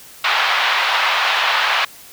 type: band-pass noise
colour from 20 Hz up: pink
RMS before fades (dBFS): -17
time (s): 0.24-1.85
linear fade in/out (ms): 5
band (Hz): 830 to 3800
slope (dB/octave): 24
effects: white hiss -41 dBFS RMS until 2.12 s